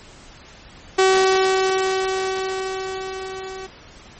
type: tone with level ramp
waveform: sawtooth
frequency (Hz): 379.9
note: F#4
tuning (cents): +46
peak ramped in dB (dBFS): -8 to -27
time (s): 0.98-3.67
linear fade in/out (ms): 10
effects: pink hiss -44 dBFS RMS until 4.19 s + MP3 32 kbps